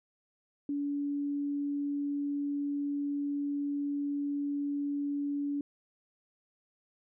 sine tone, 286 Hz, D4, 46 cents flat, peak -30 dBFS, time 0.69-5.61 s, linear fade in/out 2 ms, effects none

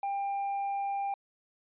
triangle tone, 796 Hz, G5, 26 cents sharp, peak -28 dBFS, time 0.03-1.14 s, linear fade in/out 2 ms, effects resampled to 8000 Hz

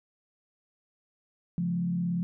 sine tone with frequency modulation, 174.61 Hz, F3, in tune, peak -26 dBFS, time 1.58-2.23 s, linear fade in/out 0 ms, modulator 37.3 Hz, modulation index 0.56, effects none

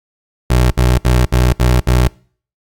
25% pulse tone bursts, 61.74 Hz, B1, in tune, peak -5 dBFS, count 6, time 0.5-2.08 s, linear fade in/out 5 ms, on 210 ms, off 64 ms, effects noise-tail reverb RT60 0.5 s tail -26 dB re dry + AAC 64 kbps

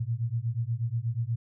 sine beating tone pair, 112.3 / 120.6 Hz, A2 / B2, +36 / -41 cents, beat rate 8.3 Hz, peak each -30 dBFS, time 0-1.36 s, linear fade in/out 10 ms, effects none

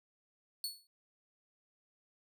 sawtooth tone with exponential decay, 4409 Hz, C#8, 10 cents flat, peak -30 dBFS, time 0.64-0.87 s, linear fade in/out 1 ms, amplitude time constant 48 ms, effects none

